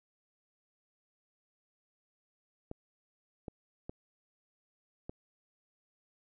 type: clicks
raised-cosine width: 2 ms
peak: -27 dBFS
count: 4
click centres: 2.714 / 3.482 / 3.895 / 5.095 s
effects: none